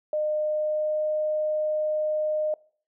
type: tone with pitch glide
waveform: sine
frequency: 609 to 613.2 Hz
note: D#5 to D#5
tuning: -37 to -25 cents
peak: -23 dBFS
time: 0.13-2.54 s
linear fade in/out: 2 ms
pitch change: +12 cents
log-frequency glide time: 0.36-1.05 s
effects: noise-tail reverb RT60 0.5 s tail -23 dB re dry